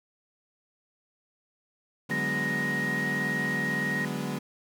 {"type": "chord", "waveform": "35% pulse", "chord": "G# half-diminished seventh", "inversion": "second", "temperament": "equal with one note detuned", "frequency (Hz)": [146.83, 185, 206.3, 246.9], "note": ["D3", "F#3", "G#3", "B3"], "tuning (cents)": [0, 0, -11, 0], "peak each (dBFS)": -34, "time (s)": [2.09, 4.39], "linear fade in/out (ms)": 10}
{"type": "tone with pitch glide", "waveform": "sine", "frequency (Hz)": [1864.7, 1876.6], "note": ["A#6", "A#6"], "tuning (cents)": [0, 11], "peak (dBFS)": -28, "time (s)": [2.11, 4.05], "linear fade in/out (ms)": 2, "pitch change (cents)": 11, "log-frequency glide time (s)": [2.21, 3.1]}
{"effects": []}